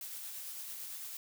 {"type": "noise with tremolo", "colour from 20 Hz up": "blue", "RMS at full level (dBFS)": -43, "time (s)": [0.01, 1.17], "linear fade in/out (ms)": 2, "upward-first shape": "sine", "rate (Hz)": 8.9, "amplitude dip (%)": 25, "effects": []}